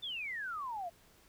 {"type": "exponential sweep", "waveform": "sine", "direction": "down", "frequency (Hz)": [3606, 657], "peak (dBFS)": -37, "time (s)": [0.02, 0.9], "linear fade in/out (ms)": 20, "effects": ["pink hiss -64 dBFS RMS until 1.28 s"]}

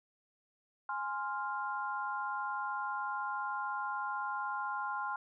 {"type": "chord", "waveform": "sine", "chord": "F minor", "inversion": "first", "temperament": "equal", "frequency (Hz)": [830.6, 1046.5, 1396.9], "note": ["Ab5", "C6", "F6"], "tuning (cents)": [0, 0, 0], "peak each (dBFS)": [-39, -38, -39], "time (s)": [0.89, 5.16], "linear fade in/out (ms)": 2, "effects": []}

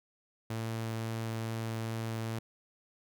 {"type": "tone", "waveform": "sawtooth", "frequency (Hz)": 112.8, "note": "A2", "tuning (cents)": 44, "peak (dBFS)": -30, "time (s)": [0.5, 2.39], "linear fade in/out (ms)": 5, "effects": []}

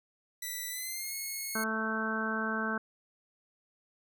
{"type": "tone with pitch glide", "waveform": "5% pulse", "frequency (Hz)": [1975.5, 2179], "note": ["B6", "C#7"], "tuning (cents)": [0, -30], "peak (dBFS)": -26, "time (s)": [0.42, 1.64], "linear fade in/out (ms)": 5, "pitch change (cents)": 170, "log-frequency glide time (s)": [0.69, 1.14]}
{"type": "harmonic tone", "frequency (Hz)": 220.2, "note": "A3", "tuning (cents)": 2, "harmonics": [1, 2, 3, 4, 5, 6, 7], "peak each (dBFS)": [-35, -40, -42, -43, -40, -39, -34], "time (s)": [1.55, 2.78], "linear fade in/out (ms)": 5}
{"effects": []}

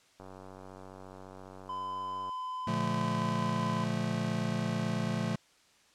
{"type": "click train", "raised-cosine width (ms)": 1, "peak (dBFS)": -34, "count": 199, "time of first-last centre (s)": [0.2, 2.293], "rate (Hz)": 94.6}
{"type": "tone", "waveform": "triangle", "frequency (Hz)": 1015, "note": "B5", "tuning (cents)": 47, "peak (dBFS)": -33, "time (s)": [1.69, 3.84], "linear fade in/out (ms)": 5}
{"type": "chord", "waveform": "square", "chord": "Bb major seventh", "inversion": "none", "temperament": "just", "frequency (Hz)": [116.54, 145.68, 174.81, 218.5], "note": ["Bb2", "D3", "F3", "A3"], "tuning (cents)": [0, -14, 2, -12], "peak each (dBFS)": [-37, -39, -36, -35], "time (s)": [2.67, 5.36], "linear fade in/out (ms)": 5}
{"effects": ["white hiss -64 dBFS RMS until 5.94 s", "low-pass 7000 Hz 12 dB/octave"]}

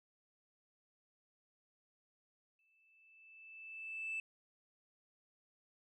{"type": "tone with exponential growth", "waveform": "sine", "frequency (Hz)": 2637, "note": "E7", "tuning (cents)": 0, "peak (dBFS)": -35, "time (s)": [2.59, 4.2], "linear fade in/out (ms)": 2, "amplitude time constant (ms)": 350, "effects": ["tanh soft clip ceiling -35 dBFS"]}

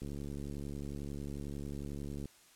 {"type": "click train", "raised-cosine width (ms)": 3, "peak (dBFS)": -30, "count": 160, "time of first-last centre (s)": [0.02, 2.256], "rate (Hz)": 71.1, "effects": ["white hiss -62 dBFS RMS until 2.55 s", "low-pass 11000 Hz 12 dB/octave"]}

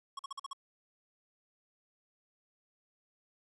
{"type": "tone bursts", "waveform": "square", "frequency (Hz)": 1099, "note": "C#6", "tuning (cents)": -15, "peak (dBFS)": -39, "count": 6, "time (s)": [0.17, 0.532], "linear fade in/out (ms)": 5, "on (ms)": 22, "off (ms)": 46, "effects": ["resampled to 24000 Hz", "11-bit"]}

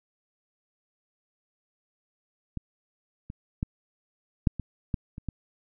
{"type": "clicks", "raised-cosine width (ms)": 5, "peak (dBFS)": [-20, -25, -15, -7, -20, -14, -26, -19], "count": 8, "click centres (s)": [2.573, 3.301, 3.629, 4.472, 4.597, 4.942, 5.181, 5.287], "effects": []}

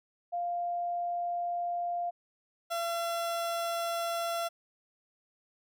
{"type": "tone pair in turn", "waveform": ["sine", "30% pulse"], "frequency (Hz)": [698.5, 678.6], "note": ["F5", "F5"], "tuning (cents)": [0, -50], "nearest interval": "minor second", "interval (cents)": 50, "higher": "first", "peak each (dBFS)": [-30, -28], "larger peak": "second", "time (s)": [[0.32, 2.11], [2.7, 4.49]], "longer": "neither", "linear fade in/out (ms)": 20, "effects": []}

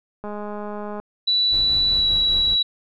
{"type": "click train", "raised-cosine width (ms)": 1, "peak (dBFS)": -19, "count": 159, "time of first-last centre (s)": [0.24, 1], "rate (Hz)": 208}
{"type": "tone with pitch glide", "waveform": "sine", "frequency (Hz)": [3951, 3908], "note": ["B7", "B7"], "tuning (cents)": [0, -19], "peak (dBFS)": -16, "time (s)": [1.27, 2.63], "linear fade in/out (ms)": 10, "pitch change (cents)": -19, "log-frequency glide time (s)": [1.93, 2.08]}
{"type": "noise with tremolo", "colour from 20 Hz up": "brown", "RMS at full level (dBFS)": -30, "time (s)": [1.5, 2.57], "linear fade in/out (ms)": 50, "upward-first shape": "sine", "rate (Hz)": 5, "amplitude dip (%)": 40}
{"effects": []}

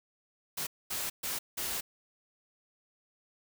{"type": "noise bursts at uneven times", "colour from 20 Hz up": "white", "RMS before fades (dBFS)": -35, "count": 4, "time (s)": [[0.57, 0.67], [0.9, 1.1], [1.23, 1.39], [1.57, 1.81]], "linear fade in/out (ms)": 10, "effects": []}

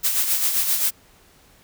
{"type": "noise with tremolo", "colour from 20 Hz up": "blue", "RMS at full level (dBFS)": -19, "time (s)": [0.03, 0.91], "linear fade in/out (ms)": 20, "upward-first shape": "sine", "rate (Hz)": 7.6, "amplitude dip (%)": 50, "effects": ["pink hiss -54 dBFS RMS until 1.63 s"]}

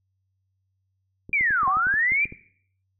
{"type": "clicks", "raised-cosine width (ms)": 3, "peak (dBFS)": -26, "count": 11, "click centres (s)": [1.294, 1.41, 1.507, 1.632, 1.678, 1.77, 1.869, 1.94, 2.12, 2.255, 2.324]}
{"type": "linear two-way sweep", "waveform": "sine", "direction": "down then up", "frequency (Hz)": [2409, 1033, 2409], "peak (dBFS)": -19, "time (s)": [1.33, 2.25], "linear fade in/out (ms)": 2, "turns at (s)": 1.67}
{"type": "tone with exponential decay", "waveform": "sine", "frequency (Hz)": 759, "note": "F#5", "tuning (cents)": 44, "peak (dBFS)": -25, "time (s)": [1.67, 1.99], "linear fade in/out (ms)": 5, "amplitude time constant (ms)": 69}
{"effects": ["noise-tail reverb RT60 0.6 s tail -17 dB re dry", "added 95 Hz sine -70 dBFS peak until 2.99 s"]}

